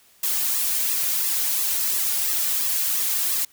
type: noise with flanger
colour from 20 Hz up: blue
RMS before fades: -23 dBFS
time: 0.23-3.45 s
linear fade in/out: 5 ms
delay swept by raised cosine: 1.3 to 3.1 ms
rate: 2.9 Hz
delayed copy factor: -1
effects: white hiss -56 dBFS RMS until 3.52 s